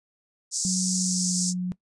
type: band-pass noise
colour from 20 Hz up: white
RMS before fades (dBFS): -28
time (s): 0.51-1.54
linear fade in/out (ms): 50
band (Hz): 5100 to 8200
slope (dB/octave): 48
type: tone with pitch glide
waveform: sine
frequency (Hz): 185 to 180.98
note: F#3 to F#3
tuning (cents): 0 to -38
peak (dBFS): -25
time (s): 0.65-1.72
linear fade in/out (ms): 0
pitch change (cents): -38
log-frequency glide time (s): 0.95-1.32
effects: noise-tail reverb RT60 0.1 s tail -19 dB re dry + resampled to 24000 Hz